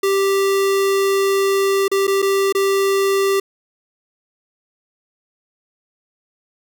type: tone with dropouts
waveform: square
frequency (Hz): 392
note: G4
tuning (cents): 0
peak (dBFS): -15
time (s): 0.03-3.4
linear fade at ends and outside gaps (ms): 5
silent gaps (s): 1.881-1.915 / 2.07-2.077 / 2.22-2.225 / 2.525-2.549
effects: none